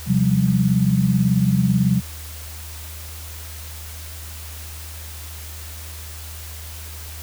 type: chord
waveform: sine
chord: C suspended fourth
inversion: none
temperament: equal with one note detuned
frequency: 130.81 / 177.77 / 196 Hz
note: C3 / F3 / G3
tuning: 0 / +31 / 0 cents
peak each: -19 dBFS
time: 0.06-2.02 s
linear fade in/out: 50 ms
effects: added 78 Hz sine -34 dBFS peak until 7.22 s + white hiss -38 dBFS RMS until 7.22 s